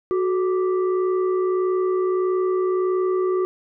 sine tone with frequency modulation, 369.7 Hz, F#4, 1 cent flat, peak -18 dBFS, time 0.11-3.45 s, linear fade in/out 0 ms, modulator 801 Hz, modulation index 0.49, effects none

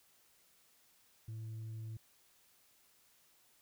sine tone, 111 Hz, A2, 16 cents sharp, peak -39 dBFS, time 1.28-1.97 s, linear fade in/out 5 ms, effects tanh soft clip ceiling -41 dBFS + white hiss -69 dBFS RMS until 3.61 s

